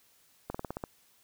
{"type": "slowing click train", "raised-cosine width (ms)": 1, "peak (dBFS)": -21, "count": 7, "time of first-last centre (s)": [0.5, 0.839], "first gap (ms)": 45, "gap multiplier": 1.09, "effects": ["white hiss -65 dBFS RMS until 1.23 s"]}